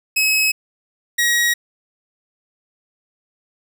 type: tone pair in turn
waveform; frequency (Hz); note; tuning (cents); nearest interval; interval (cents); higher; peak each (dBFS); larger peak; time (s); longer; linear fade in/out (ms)
sawtooth; 2563 / 1900.2; E7 / A#6; -49 / +33; perfect fourth; 518; first; -11; neither; 0.16-0.52 / 1.18-1.54; neither; 10
effects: none